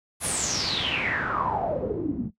pink noise with low-pass filter sweep, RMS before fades -27 dBFS, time 0.2-2.31 s, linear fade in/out 50 ms, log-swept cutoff 11000 to 200 Hz, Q 9.6, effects noise-tail reverb RT60 0.1 s tail -17 dB re dry + high-pass 80 Hz 12 dB/octave

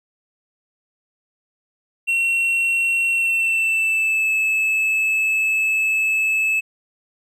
triangle tone with pitch glide, 2725 to 2606 Hz, F7 to E7, -43 to -20 cents, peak -15 dBFS, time 2.07-6.61 s, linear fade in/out 20 ms, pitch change -77 cents, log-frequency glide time 3.1-4.32 s, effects none

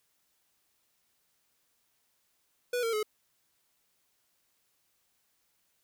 square tone with pitch steps, 490 / 457.2 / 426.6 Hz, B4 / A#4 / G#4, -14 / -34 / +46 cents, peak -29 dBFS, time 2.73-3.03 s, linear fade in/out 5 ms, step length 100 ms, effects white hiss -74 dBFS RMS until 5.83 s

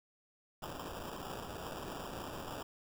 blue noise with sample-and-hold, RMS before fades -44 dBFS, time 0.62-2.63 s, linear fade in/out 5 ms, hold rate 2100 Hz, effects none

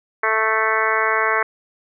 harmonic tone, 220 Hz, A3, in tune, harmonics 2 / 3 / 4 / 5 / 6 / 7 / 8 / 9 / 10, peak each -25 / -27 / -27 / -22 / -25 / -24 / -25 / -24 / -28 dBFS, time 0.23-1.43 s, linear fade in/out 5 ms, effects none

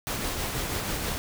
pink noise with tremolo, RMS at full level -29 dBFS, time 0.07-1.18 s, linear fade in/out 0 ms, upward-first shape triangle, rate 6.2 Hz, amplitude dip 35%, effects none

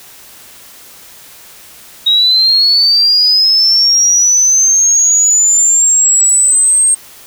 sine linear sweep, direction up, 3787 to 8500 Hz, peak -6 dBFS, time 2.06-6.95 s, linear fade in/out 10 ms, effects white hiss -37 dBFS RMS until 7.26 s

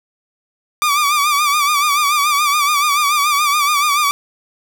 sawtooth tone with vibrato, 1174.7 Hz, D6, in tune, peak -9 dBFS, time 0.82-4.11 s, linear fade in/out 0 ms, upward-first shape sine, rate 7 Hz, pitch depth 72 cents each way, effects none

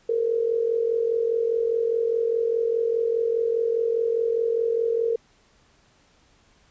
sine tone with amplitude modulation, 460 Hz, A#4, 23 cents flat, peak -17 dBFS, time 0.09-5.16 s, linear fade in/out 5 ms, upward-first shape sine, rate 44.9 Hz, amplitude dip 70%, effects pink hiss -60 dBFS RMS until 6.7 s + resampled to 16000 Hz

